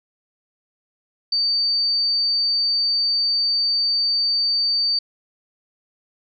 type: tone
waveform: sine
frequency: 4600 Hz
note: D8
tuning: 37 cents flat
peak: -17 dBFS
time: 1.32-4.99 s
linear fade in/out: 5 ms
effects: none